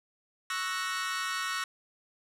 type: chord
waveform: sawtooth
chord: F# dominant seventh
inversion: second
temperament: equal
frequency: 1108.7 / 1318.5 / 1480 / 1864.7 Hz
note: C#6 / E6 / F#6 / A#6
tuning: 0 / 0 / 0 / 0 cents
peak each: -33 dBFS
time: 0.5-1.64 s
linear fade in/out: 2 ms
effects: low-pass 10000 Hz 12 dB/octave